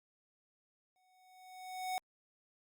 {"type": "tone with exponential growth", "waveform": "square", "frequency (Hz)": 742, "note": "F#5", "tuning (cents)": 5, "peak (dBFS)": -34, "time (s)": [0.96, 1.98], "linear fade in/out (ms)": 0, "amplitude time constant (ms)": 220, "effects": ["Opus 48 kbps"]}